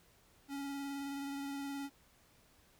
square tone with vibrato, 279.1 Hz, C#4, 12 cents sharp, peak -40 dBFS, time 0.48-1.9 s, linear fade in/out 50 ms, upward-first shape sine, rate 19 Hz, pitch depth 17 cents each way, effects pink hiss -67 dBFS RMS until 2.79 s

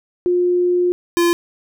sine / square tone pair in turn, 355.9 / 344 Hz, F4 / F4, +33 / -26 cents, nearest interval minor second, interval 59 cents, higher first, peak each -13 / -13 dBFS, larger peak neither, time 0.26-0.92 / 1.17-1.33 s, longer first, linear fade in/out 0 ms, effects none

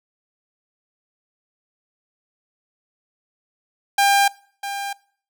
sawtooth tone with echo, 799 Hz, G5, 33 cents sharp, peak -10 dBFS, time 3.98-4.28 s, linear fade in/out 5 ms, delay 650 ms, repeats 1, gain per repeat -12 dB, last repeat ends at 4.93 s, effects noise-tail reverb RT60 0.5 s tail -22 dB re dry

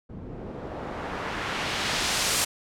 white noise with low-pass filter sweep, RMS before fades -30 dBFS, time 0.09-2.45 s, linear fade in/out 10 ms, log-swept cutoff 240 to 10000 Hz, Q 0.76, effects none

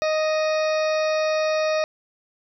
harmonic tone, 622.3 Hz, D#5, in tune, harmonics 1 / 2 / 3 / 4 / 6 / 7 / 8 / 9, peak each -20 / -30 / -33 / -32 / -38 / -39 / -41 / -38 dBFS, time 0.02-1.84 s, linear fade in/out 0 ms, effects none

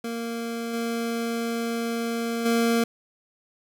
25% pulse tone with level steps, 231.8 Hz, A#3, 10 cents flat, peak -25 / -22 / -16 dBFS, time 0.04-2.84 s, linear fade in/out 5 ms, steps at 0.73 / 2.45 s, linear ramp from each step 10 ms, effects none

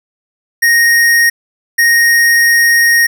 square tone pair in turn, 1864.7 / 1864.7 Hz, A#6 / A#6, 0 / 0 cents, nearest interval unison, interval 0 cents, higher neither, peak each -7 dBFS, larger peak neither, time 0.62-1.3 / 1.78-3.07 s, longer second, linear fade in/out 10 ms, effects none

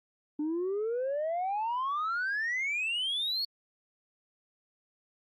sine exponential sweep, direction up, 292.8 to 4445 Hz, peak -27 dBFS, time 0.39-3.45 s, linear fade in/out 5 ms, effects tanh soft clip ceiling -27 dBFS + Opus 48 kbps

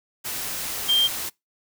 sine tone in noise, 3178 Hz, G7, 23 cents sharp, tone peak -16 dBFS, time 0.88-1.08 s, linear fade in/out 20 ms, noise white, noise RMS -30 dBFS, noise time 0.24-1.3 s, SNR +11 dB, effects noise-tail reverb RT60 0.2 s tail -25 dB re dry

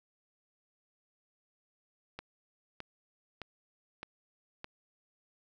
click train, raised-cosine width 0.3 ms, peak -25 dBFS, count 5, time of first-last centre 2.19-4.644 s, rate 1.63 Hz, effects none

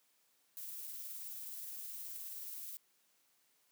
violet noise with tremolo, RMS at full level -45 dBFS, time 0.57-2.77 s, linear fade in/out 0 ms, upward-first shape triangle, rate 19 Hz, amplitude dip 25%, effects white hiss -74 dBFS RMS until 3.71 s + high-pass 150 Hz 12 dB/octave

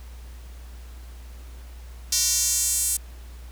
square tone with high-pass filter sweep, 210 Hz, G#3, 19 cents sharp, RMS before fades -23 dBFS, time 2.12-2.97 s, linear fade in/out 5 ms, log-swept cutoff 5600 to 8600 Hz, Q 2.6, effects added 60 Hz sine -38 dBFS peak until 3.51 s + pink hiss -52 dBFS RMS until 3.51 s

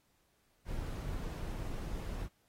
brown noise, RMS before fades -39 dBFS, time 0.65-2.29 s, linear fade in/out 50 ms, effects pink hiss -74 dBFS RMS until 2.48 s + AAC 48 kbps

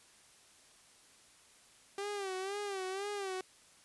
sawtooth tone with vibrato, 392 Hz, G4, in tune, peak -33 dBFS, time 1.98-3.41 s, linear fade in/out 2 ms, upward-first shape sine, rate 2 Hz, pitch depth 90 cents each way, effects white hiss -62 dBFS RMS until 3.84 s + resampled to 24000 Hz

